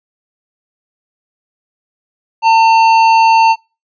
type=tone with hard clipping; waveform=sine; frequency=900 Hz; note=A5; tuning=39 cents sharp; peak=-7 dBFS; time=2.42-3.56 s; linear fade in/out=50 ms; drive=9 dB; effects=noise-tail reverb RT60 0.3 s tail -25 dB re dry + resampled to 16000 Hz